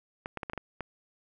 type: clicks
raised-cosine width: 0.5 ms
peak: -20 dBFS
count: 7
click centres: 0.259 / 0.373 / 0.432 / 0.498 / 0.534 / 0.577 / 0.807 s
effects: none